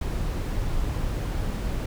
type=noise; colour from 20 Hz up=brown; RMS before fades=-27 dBFS; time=0.01-1.86 s; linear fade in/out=5 ms; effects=none